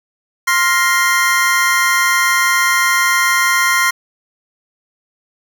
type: tone cluster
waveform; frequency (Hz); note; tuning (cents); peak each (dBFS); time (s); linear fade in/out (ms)
square; 1055 / 1398 / 1880 / 2093; C6 / F6 / A#6 / C7; +14 / +1 / +14 / 0; -18; 0.47-3.91; 10
effects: none